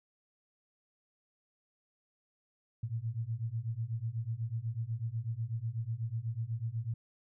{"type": "beating tone pair", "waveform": "sine", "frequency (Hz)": [110, 118.1], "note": ["A2", "A#2"], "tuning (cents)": [0, 23], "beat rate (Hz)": 8.1, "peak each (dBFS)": [-37, -36], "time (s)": [2.83, 6.94], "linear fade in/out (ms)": 5, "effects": []}